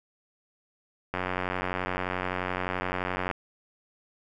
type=click train; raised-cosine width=0.5 ms; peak=-14 dBFS; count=200; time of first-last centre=1.14-3.312 s; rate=91.6 Hz; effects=none